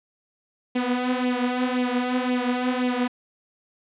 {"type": "tone with flanger", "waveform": "sawtooth", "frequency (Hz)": 249.6, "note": "B3", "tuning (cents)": 19, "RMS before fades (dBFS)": -24, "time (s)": [0.75, 3.08], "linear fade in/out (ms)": 10, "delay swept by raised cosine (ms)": [0.33, 5.53], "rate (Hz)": 1.9, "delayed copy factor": 0.65, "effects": ["resampled to 8000 Hz", "8-bit"]}